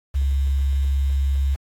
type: tone with quantisation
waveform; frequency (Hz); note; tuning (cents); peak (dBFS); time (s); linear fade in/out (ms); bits
sine; 68.5; C#2; -20; -17; 0.14-1.56; 20; 7
effects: AAC 64 kbps